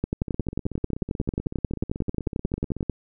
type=two click trains; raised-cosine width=3 ms; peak=-19 / -11 dBFS; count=43 / 33; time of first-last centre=0.22-2.829 / 0.04-2.897 s; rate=16.1 / 11.2 Hz; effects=none